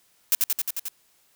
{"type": "noise with echo", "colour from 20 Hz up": "blue", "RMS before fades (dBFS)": -19, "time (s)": [0.32, 0.35], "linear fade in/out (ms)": 0, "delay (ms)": 89, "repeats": 6, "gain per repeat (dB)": -2, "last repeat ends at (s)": 0.884, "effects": ["white hiss -63 dBFS RMS until 1.35 s"]}